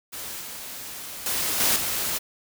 white noise with level steps, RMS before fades -35 / -37 / -26 / -21 / -27 dBFS, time 0.12-2.19 s, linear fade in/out 20 ms, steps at 0.41 / 1.26 / 1.6 / 1.76 s, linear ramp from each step 2 ms, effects none

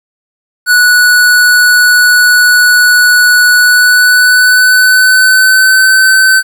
square tone with pitch glide, 1474 to 1530.4 Hz, F#6 to G6, -7 to -42 cents, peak -4 dBFS, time 0.66-6.43 s, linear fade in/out 50 ms, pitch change +65 cents, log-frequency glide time 3.55-5.95 s, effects 7-bit

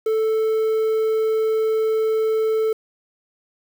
triangle tone with quantisation, 440 Hz, A4, in tune, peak -15 dBFS, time 0.06-2.73 s, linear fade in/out 5 ms, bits 7, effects none

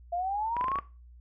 sine exponential sweep, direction up, 680 to 1152 Hz, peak -28 dBFS, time 0.12-0.8 s, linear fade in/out 10 ms
clicks, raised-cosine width 0.5 ms, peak -21 dBFS, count 7, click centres 0.567 / 0.611 / 0.642 / 0.683 / 0.717 / 0.757 / 0.787 s
effects noise-tail reverb RT60 0.3 s tail -17 dB re dry + added 60 Hz sine -49 dBFS peak until 1.2 s

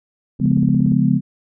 sine chord, C# dominant seventh, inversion none, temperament just, 138.59 / 173.24 / 207.9 / 249.5 Hz, C#3 / E#3 / G#3 / B3, 0 / -14 / +2 / +18 cents, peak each -18 dBFS, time 0.39-1.21 s, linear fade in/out 50 ms
click train, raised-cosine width 3 ms, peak -18 dBFS, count 10, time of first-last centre 0.4-0.92 s, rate 17.3 Hz
effects none

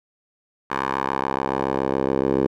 10% pulse tone with band-pass filter sweep, 67.1 Hz, C2, 44 cents sharp, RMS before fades -23 dBFS, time 0.7-2.47 s, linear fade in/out 10 ms, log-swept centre 1200 to 420 Hz, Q 1.7, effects none

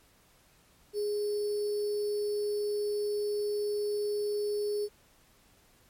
sine tone with sample-and-hold, 414.2 Hz, G#4, 5 cents flat, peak -28 dBFS, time 0.93-4.89 s, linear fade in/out 50 ms, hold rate 4900 Hz, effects pink hiss -63 dBFS RMS until 5.89 s + MP3 64 kbps

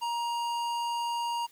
sine tone with tanh clipping, 942 Hz, A#5, 18 cents sharp, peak -31 dBFS, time 0.01-1.47 s, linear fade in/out 20 ms, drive 17 dB, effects white hiss -60 dBFS RMS until 1.51 s

